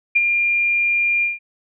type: tone with ADSR envelope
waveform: sine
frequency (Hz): 2400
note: D7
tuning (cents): +37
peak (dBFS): -10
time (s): 0.15-1.39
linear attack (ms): 13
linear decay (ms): 32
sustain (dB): -5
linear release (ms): 160
effects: none